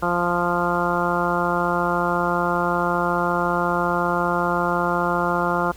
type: harmonic tone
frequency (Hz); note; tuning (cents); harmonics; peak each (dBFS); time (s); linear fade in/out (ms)
174.61; F3; 0; 1 / 2 / 3 / 4 / 5 / 6 / 7 / 8; -27 / -27 / -27 / -27 / -27 / -27 / -27 / -27; 0.02-5.72; 10
effects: added 60 Hz sine -42 dBFS peak until 5.76 s + pink hiss -47 dBFS RMS until 5.76 s